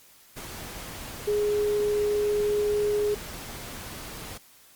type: tone in noise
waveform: sine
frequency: 416.1 Hz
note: G#4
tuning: 3 cents sharp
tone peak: -22 dBFS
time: 1.27-3.15 s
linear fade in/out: 10 ms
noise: pink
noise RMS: -39 dBFS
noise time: 0.36-4.38 s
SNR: +14 dB
effects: white hiss -55 dBFS RMS until 4.75 s + Opus 48 kbps